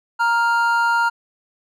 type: tone pair together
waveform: triangle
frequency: 934.4 / 1400 Hz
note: A#5 / F6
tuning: +4 / +4 cents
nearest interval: perfect fifth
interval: 700 cents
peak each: -16 dBFS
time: 0.19-1.1 s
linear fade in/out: 20 ms
effects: none